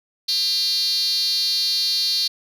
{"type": "tone with high-pass filter", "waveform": "5% pulse", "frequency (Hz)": 400, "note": "G4", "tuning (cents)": 35, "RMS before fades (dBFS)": -21, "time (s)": [0.28, 2.28], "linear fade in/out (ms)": 10, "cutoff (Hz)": 4300, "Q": 9.5, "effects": []}